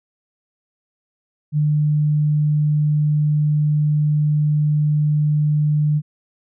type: tone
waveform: sine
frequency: 150 Hz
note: D3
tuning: 37 cents sharp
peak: -14 dBFS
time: 1.52-6.02 s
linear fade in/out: 50 ms
effects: none